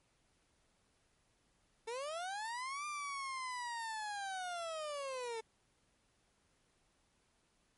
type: linear two-way sweep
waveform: 30% pulse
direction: up then down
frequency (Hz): 440 to 1200 to 440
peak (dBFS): -37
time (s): 1.87-5.41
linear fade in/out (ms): 10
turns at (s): 2.86
effects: pink hiss -75 dBFS RMS until 7.77 s + MP3 48 kbps